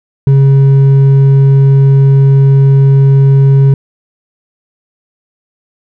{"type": "tone with hard clipping", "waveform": "sine", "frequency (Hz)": 136.9, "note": "C#3", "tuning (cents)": -21, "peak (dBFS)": -4, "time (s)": [0.27, 3.74], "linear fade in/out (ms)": 2, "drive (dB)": 4, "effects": []}